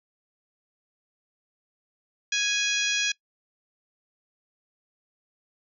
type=harmonic tone with a mistuned harmonic; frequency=830.6 Hz; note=G#5; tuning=in tune; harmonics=2 / 3 / 4 / 5 / 6 / 7 / 8; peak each=-30 / -28 / -29 / -34 / -35 / -31 / -36 dBFS; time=2.32-3.12 s; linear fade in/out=5 ms; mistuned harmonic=5; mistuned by=-26 cents; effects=noise-tail reverb RT60 0.1 s tail -23 dB re dry